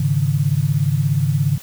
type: chord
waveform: sine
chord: Ab suspended fourth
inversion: none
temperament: equal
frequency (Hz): 103.83 / 138.59 / 155.56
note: Ab2 / Db3 / Eb3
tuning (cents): 0 / 0 / 0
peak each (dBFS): -22 / -17 / -20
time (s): 0-1.58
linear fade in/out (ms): 5
effects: white hiss -40 dBFS RMS until 1.62 s